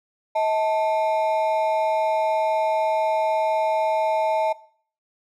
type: ring-modulated tone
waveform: triangle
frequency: 759 Hz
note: F#5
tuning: 44 cents sharp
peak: -14 dBFS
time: 0.35-4.53 s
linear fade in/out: 10 ms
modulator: 122 Hz
effects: noise-tail reverb RT60 0.5 s tail -18 dB re dry